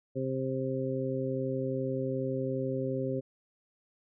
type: harmonic tone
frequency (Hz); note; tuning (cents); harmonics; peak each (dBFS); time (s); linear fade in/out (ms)
131.8; C3; +13; 1 / 2 / 3 / 4; -35 / -35 / -35 / -35; 0.15-3.21; 20
effects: none